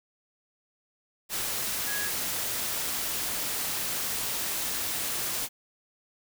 sine tone in noise, 1663 Hz, G#6, 2 cents sharp, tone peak -33 dBFS, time 1.86-2.11 s, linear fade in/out 50 ms, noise white, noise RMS -31 dBFS, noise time 1.29-5.49 s, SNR -5 dB, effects none

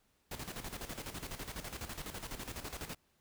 pink noise with tremolo, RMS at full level -42 dBFS, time 0.31-2.95 s, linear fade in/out 5 ms, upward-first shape square, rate 12 Hz, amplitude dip 65%, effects pink hiss -74 dBFS RMS until 3.2 s

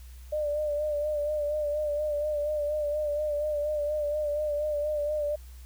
sine tone with vibrato, 596 Hz, D5, 25 cents sharp, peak -26 dBFS, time 0.32-5.36 s, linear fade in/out 10 ms, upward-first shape sine, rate 4.2 Hz, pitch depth 40 cents each way, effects added 62 Hz sine -43 dBFS peak until 5.65 s + white hiss -58 dBFS RMS until 5.65 s

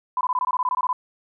sine tone bursts, 1004 Hz, B5, 28 cents sharp, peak -19 dBFS, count 13, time 0.17-0.929 s, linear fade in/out 2 ms, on 39 ms, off 21 ms, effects none

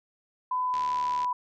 sine tone with pitch glide, 1005 to 991.2 Hz, B5 to B5, +30 to +6 cents, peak -25 dBFS, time 0.51-1.33 s, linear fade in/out 5 ms, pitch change -24 cents, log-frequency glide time 0.62-1.09 s
click train, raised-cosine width 0.2 ms, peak -24 dBFS, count 38, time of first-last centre 0.74-1.245 s, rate 73.2 Hz
effects none

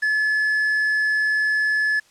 triangle tone with quantisation, 1719 Hz, A6, 41 cents flat, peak -16 dBFS, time 0.02-2 s, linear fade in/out 10 ms, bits 7, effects white hiss -56 dBFS RMS until 2.1 s + low-pass 8000 Hz 12 dB/octave

